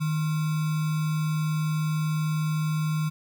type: tone with sample-and-hold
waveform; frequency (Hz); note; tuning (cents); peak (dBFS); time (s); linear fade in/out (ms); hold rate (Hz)
sine; 155.56; D#3; 0; -23; 0-3.1; 20; 1225
effects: none